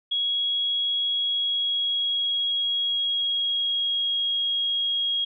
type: tone with pitch glide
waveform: sine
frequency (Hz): 3322 to 3282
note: G#7 to G#7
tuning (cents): 0 to -21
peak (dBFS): -22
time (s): 0.11-5.25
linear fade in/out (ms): 10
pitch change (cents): -21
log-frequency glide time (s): 1.06-4.24
effects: none